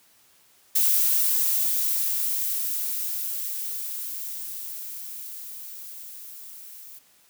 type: noise with level ramp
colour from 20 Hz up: violet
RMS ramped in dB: -20 to -44 dBFS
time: 0.75-6.99 s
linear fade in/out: 10 ms
effects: white hiss -59 dBFS RMS until 7.29 s + high-pass 60 Hz 12 dB/octave